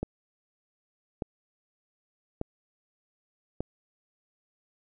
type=click train; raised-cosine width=2 ms; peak=-17 dBFS; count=4; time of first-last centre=0.03-3.606 s; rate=0.839 Hz; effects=none